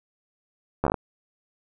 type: slowing click train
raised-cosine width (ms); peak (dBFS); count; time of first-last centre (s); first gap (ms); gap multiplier
1; -9; 7; 0.84-0.942; 12; 1.14
effects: none